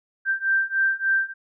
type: beating tone pair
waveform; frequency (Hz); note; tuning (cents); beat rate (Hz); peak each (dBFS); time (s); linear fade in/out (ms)
sine; 1568 / 1571.4; G6 / G6; 0 / +4; 3.4; -23 / -22; 0.25-1.34; 50
effects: none